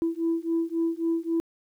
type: beating tone pair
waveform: sine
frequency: 329.6 / 333.3 Hz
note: E4 / E4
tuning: 0 / +19 cents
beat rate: 3.7 Hz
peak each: -26 dBFS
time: 0.02-1.4 s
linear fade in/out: 0 ms
effects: tanh soft clip ceiling -18 dBFS + 10-bit